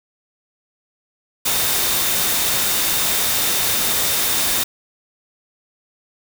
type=tone in noise; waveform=sine; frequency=3646 Hz; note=A#7; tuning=39 cents flat; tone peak=-29 dBFS; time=1.45-4.64 s; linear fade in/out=10 ms; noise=white; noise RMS=-19 dBFS; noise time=1.45-4.64 s; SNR=-13 dB; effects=none